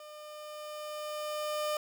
30% pulse tone with level ramp, 603 Hz, D5, 46 cents sharp, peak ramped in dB -44 to -27 dBFS, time 0-1.77 s, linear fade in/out 2 ms, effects none

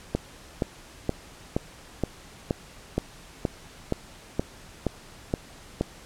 click train, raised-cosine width 2 ms, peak -10 dBFS, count 13, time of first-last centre 0.15-5.81 s, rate 2.12 Hz, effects pink hiss -48 dBFS RMS until 6.05 s + low-pass 10000 Hz 12 dB/octave

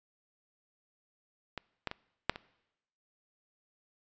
clicks, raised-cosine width 0.3 ms, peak -21 / -17 / -22 / -9 / -25 dBFS, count 5, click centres 1.577 / 1.873 / 1.914 / 2.296 / 2.359 s, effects noise-tail reverb RT60 0.9 s tail -24 dB re dry + resampled to 16000 Hz

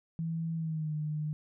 sine tone with pitch glide, 164 to 152.14 Hz, E3 to D#3, -9 to -39 cents, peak -31 dBFS, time 0.19-1.33 s, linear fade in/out 0 ms, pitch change -130 cents, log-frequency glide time 0.55-0.94 s, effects none

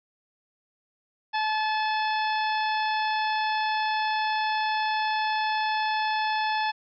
harmonic tone, 864 Hz, A5, 32 cents flat, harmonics 1 / 2 / 3 / 4 / 5 / 6, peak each -25 / -31 / -35 / -37 / -39 / -41 dBFS, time 1.33-6.72 s, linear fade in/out 20 ms, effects none

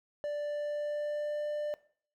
triangle tone with pitch glide, 587.3 to 594.8 Hz, D5 to D5, 0 to +22 cents, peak -30 dBFS, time 0.24-1.74 s, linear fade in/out 0 ms, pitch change +22 cents, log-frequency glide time 0.36-1.46 s, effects noise-tail reverb RT60 0.5 s tail -18 dB re dry

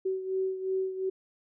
sine beating tone pair, 378.3 / 381.1 Hz, F#4 / G4, +38 / -49 cents, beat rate 2.8 Hz, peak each -29 / -35 dBFS, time 0.05-1.1 s, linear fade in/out 10 ms, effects none

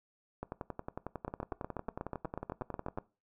two click trains, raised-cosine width 1 ms, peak -23 / -24 dBFS, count 15 / 29, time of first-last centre 1.28-2.985 / 0.43-2.975 s, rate 8.21 / 11 Hz, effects noise-tail reverb RT60 0.3 s tail -20 dB re dry

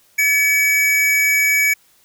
square tone pair together, 1727.8 / 2272 Hz, A6 / C#7, -32 / +42 cents, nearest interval perfect fourth, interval 474 cents, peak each -25 / -14 dBFS, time 0.18-1.74 s, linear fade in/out 10 ms, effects white hiss -55 dBFS RMS until 2.04 s

